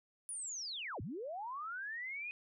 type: linear two-way sweep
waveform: sine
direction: down then up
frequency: 9960 to 77 to 2511 Hz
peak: -40 dBFS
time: 0.29-2.31 s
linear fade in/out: 0 ms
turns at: 1.01 s
effects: none